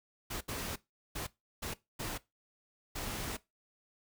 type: noise bursts at uneven times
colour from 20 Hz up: pink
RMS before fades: -39 dBFS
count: 6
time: 0.3-0.41 / 0.48-0.76 / 1.15-1.27 / 1.62-1.74 / 1.99-2.18 / 2.95-3.37 s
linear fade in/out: 10 ms
effects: noise-tail reverb RT60 0.2 s tail -19 dB re dry